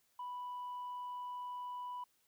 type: tone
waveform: sine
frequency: 987.8 Hz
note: B5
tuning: in tune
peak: -39 dBFS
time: 0.19-2.04 s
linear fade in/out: 5 ms
effects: tanh soft clip ceiling -39 dBFS + white hiss -75 dBFS RMS until 2.27 s